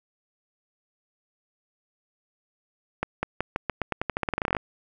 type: accelerating click train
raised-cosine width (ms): 0.5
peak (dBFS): -10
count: 21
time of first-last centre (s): 3.03-4.567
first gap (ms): 200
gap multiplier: 0.88
effects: none